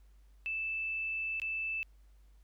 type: tone with dropouts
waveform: sine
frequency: 2637 Hz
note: E7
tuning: in tune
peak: -33 dBFS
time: 0.46-1.83 s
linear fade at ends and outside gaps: 0 ms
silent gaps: 1.399-1.418 s
effects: added 50 Hz sine -57 dBFS peak until 2.43 s + pink hiss -75 dBFS RMS until 2.43 s